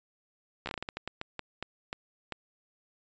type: slowing click train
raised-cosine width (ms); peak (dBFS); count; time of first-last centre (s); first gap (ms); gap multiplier
0.3; -19; 15; 0.66-2.323; 13; 1.3
effects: resampled to 16000 Hz